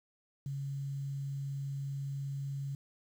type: tone with quantisation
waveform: sine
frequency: 138.6 Hz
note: C#3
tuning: in tune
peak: -35 dBFS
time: 0.46-2.75 s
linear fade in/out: 2 ms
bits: 10
effects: none